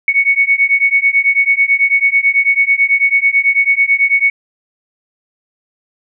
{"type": "beating tone pair", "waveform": "sine", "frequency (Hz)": [2217, 2226.1], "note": ["C#7", "C#7"], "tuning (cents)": [0, 7], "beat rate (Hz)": 9.1, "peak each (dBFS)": -12, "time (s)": [0.08, 4.3], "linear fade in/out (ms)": 2, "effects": []}